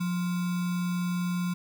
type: tone with sample-and-hold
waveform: sine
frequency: 177.8 Hz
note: F3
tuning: 31 cents sharp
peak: -26 dBFS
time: 0-1.54 s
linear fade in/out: 10 ms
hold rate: 1225 Hz
effects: none